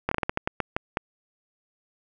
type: slowing click train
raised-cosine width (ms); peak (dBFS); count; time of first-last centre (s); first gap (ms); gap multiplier
0.5; -9; 11; 0.09-0.971; 24; 1.27
effects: none